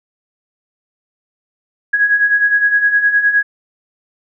sine beating tone pair, 1653 / 1662.7 Hz, G#6 / G#6, -9 / +2 cents, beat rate 9.7 Hz, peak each -17 / -11 dBFS, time 1.93-3.43 s, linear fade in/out 10 ms, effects none

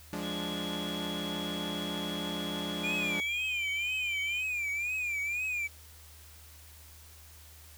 sawtooth chord, D diminished, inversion first, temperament equal with one note detuned, 174.61 / 207.7 / 292.1 Hz, F3 / Ab3 / D4, 0 / 0 / -9 cents, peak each -35 dBFS, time 0.13-3.2 s, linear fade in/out 0 ms
sine tone with pitch glide, 3337 to 3078 Hz, G#7 to G7, +8 to -32 cents, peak -38 dBFS, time 0.21-4.44 s, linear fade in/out 50 ms, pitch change -140 cents, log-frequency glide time 3.21-3.6 s
triangle tone with vibrato, 2400 Hz, D7, 37 cents sharp, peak -29 dBFS, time 2.83-5.68 s, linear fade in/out 20 ms, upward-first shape triangle, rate 2 Hz, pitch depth 120 cents each way
effects added 77 Hz sine -53 dBFS peak until 7.77 s + white hiss -55 dBFS RMS until 7.77 s

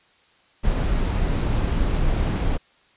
brown noise, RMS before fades -21 dBFS, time 0.63-2.58 s, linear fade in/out 20 ms, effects white hiss -58 dBFS RMS until 2.96 s + resampled to 8000 Hz

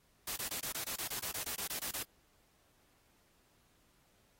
white noise bursts, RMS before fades -39 dBFS, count 15, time 0.27-2.03 s, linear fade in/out 5 ms, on 94 ms, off 25 ms, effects pink hiss -71 dBFS RMS until 4.39 s + AAC 48 kbps

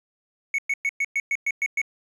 triangle tone bursts, 2217 Hz, C#7, in tune, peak -19 dBFS, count 9, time 0.54-1.816 s, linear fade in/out 2 ms, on 44 ms, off 110 ms, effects resampled to 24000 Hz

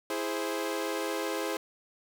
sawtooth chord, E augmented, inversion none, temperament equal, 329.6 / 415.3 / 523.3 Hz, E4 / G#4 / B#4, 0 / 0 / 0 cents, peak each -31 dBFS, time 0.1-1.57 s, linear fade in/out 2 ms, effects none

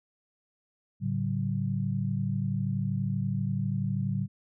sine tone cluster, 109.3 / 141.6 / 190.1 Hz, A2 / C#3 / F#3, -11 / +37 / +47 cents, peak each -31 dBFS, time 1-4.28 s, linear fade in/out 50 ms, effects none

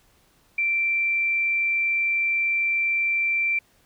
sine tone, 2349 Hz, D7, in tune, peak -20 dBFS, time 0.58-3.59 s, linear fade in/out 5 ms, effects pink hiss -61 dBFS RMS until 3.85 s

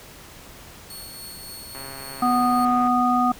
15% pulse tone with tremolo, 4382 Hz, C#8, 21 cents flat, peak -29 dBFS, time 0.9-2.65 s, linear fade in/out 2 ms, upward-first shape triangle, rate 3.6 Hz, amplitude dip 35%
click train, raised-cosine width 0.5 ms, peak -24 dBFS, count 154, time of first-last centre 1.75-2.875 s, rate 136 Hz
harmonic tone, 246.9 Hz, B3, in tune, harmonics 1 / 3 / 5, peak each -21 / -21 / -21 dBFS, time 2.22-3.32 s, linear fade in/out 5 ms
effects pink hiss -44 dBFS RMS until 3.39 s

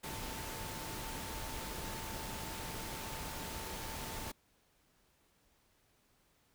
sine tone in noise, 891 Hz, A5, 22 cents sharp, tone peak -50 dBFS, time 0.03-4.32 s, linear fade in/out 10 ms, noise pink, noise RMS -43 dBFS, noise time 0.03-4.32 s, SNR -10 dB, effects pink hiss -72 dBFS RMS until 6.54 s

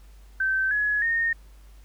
sine tone with pitch steps, 1548 / 1688.1 / 1840.9 Hz, G6 / G#6 / A#6, -22 / +28 / -22 cents, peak -21 dBFS, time 0.4-1.33 s, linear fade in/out 5 ms, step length 310 ms, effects added 50 Hz sine -46 dBFS peak until 1.84 s + pink hiss -60 dBFS RMS until 1.84 s

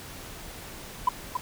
sine tone with echo, 1000 Hz, B5, 21 cents sharp, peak -16 dBFS, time 1.07-1.09 s, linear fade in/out 5 ms, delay 280 ms, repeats 1, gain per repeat -7 dB, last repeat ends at 1.37 s, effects tanh soft clip ceiling -12 dBFS + pink hiss -42 dBFS RMS until 1.41 s

